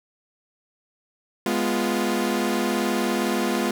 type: chord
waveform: sawtooth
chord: F diminished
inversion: first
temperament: equal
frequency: 207.7 / 246.9 / 349.2 Hz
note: Ab3 / Cb4 / F4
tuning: 0 / 0 / 0 cents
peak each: -22 dBFS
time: 1.46-3.71 s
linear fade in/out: 2 ms
effects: none